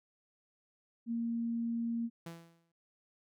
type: tone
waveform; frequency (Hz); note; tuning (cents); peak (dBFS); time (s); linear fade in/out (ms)
sine; 232.3; A#3; -6; -32; 1.06-2.1; 50
type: tone with exponential decay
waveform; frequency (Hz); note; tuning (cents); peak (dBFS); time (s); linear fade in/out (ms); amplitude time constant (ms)
sawtooth; 167.4; E3; +27; -37; 2.26-2.72; 5; 100
effects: none